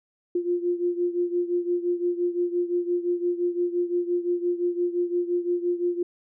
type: beating tone pair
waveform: sine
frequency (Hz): 349.8 / 355.6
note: F4 / F4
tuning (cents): +3 / +31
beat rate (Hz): 5.8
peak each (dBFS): -24 / -28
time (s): 0.35-6.03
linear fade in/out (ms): 5
effects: none